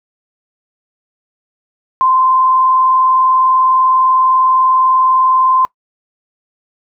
sine tone with vibrato, 1036 Hz, C6, 17 cents flat, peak -8 dBFS, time 2.01-5.65 s, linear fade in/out 0 ms, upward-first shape sine, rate 20 Hz, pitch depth 30 cents each way, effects noise-tail reverb RT60 0.1 s tail -22 dB re dry

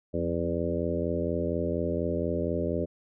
harmonic tone with a mistuned harmonic, 84.2 Hz, E2, 37 cents sharp, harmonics 1 / 2 / 3 / 4 / 5 / 6 / 7, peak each -34 / -34 / -34 / -34 / -34 / -34 / -34 dBFS, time 0.13-2.86 s, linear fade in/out 20 ms, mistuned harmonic 2, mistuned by +43 cents, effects none

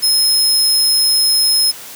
sawtooth tone, 5150 Hz, E8, 41 cents flat, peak -8 dBFS, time 0.02-1.72 s, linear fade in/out 20 ms, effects white hiss -33 dBFS RMS until 1.95 s + high-pass 100 Hz 12 dB/octave

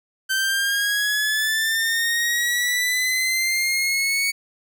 sawtooth linear sweep, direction up, 1544 to 2236 Hz, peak -16 dBFS, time 0.29-4.32 s, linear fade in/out 20 ms, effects none

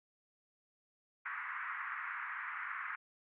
pink band-pass noise, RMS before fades -42 dBFS, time 1.25-2.96 s, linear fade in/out 10 ms, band 1100 to 2100 Hz, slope 48 dB/octave, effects none

